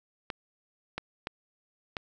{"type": "clicks", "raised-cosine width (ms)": 0.3, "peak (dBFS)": -17, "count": 4, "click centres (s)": [0.302, 0.98, 1.271, 1.968], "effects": []}